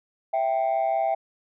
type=tone pair together; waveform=sine; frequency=658.9 / 784 Hz; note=E5 / G5; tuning=-1 / 0 cents; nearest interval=minor third; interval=301 cents; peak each=-22 dBFS; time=0.33-1.15 s; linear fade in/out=10 ms; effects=tanh soft clip ceiling -18 dBFS